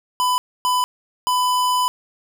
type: tone bursts at uneven times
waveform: square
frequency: 999 Hz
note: B5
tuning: 20 cents sharp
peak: -17 dBFS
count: 3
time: 0.2-0.38 / 0.65-0.84 / 1.27-1.88 s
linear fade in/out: 0 ms
effects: none